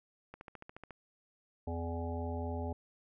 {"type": "click train", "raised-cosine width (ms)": 0.5, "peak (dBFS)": -32, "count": 9, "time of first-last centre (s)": [0.34, 0.907], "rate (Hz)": 14.1}
{"type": "harmonic tone", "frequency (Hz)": 84, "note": "E2", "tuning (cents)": 33, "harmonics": [1, 3, 5, 7, 9, 10], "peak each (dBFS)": [-37, -42, -44, -45, -47, -47], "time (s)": [1.67, 2.73], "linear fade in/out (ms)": 5}
{"effects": []}